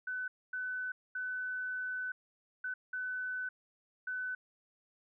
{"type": "tone bursts at uneven times", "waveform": "sine", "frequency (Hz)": 1505, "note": "F#6", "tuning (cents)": 29, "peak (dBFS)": -35, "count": 6, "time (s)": [[0.07, 0.28], [0.53, 0.92], [1.15, 2.12], [2.64, 2.74], [2.93, 3.49], [4.07, 4.35]], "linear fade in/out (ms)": 5, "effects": []}